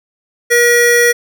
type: tone pair together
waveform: square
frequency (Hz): 479 / 1916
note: A#4 / A#6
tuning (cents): +47 / +47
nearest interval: 2 octaves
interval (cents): 2400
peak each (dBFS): -11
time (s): 0.5-1.13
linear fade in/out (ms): 20
effects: none